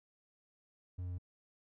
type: tone with pitch steps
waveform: triangle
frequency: 90.3 / 89.73 / 89.16 Hz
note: F#2 / F2 / F2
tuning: -42 / +47 / +36 cents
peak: -36 dBFS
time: 0.98-1.184 s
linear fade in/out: 10 ms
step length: 68 ms
effects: none